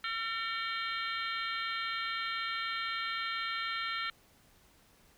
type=harmonic tone with a mistuned harmonic; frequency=453 Hz; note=A#4; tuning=50 cents flat; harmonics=3 / 4 / 5 / 6 / 7 / 8 / 9; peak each=-37 / -40 / -40 / -47 / -42 / -46 / -45 dBFS; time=0.04-4.1 s; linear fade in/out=2 ms; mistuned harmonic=6; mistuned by=+76 cents; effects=pink hiss -64 dBFS RMS until 5.17 s